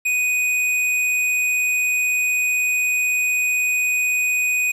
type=tone; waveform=square; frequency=2489 Hz; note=D#7; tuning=in tune; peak=-18 dBFS; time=0.05-4.72 s; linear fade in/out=10 ms; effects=low-pass 12000 Hz 12 dB/octave + 8-bit